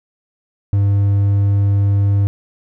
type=tone; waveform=triangle; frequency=100.2 Hz; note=G2; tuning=38 cents sharp; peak=-9 dBFS; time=0.73-2.27 s; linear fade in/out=0 ms; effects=none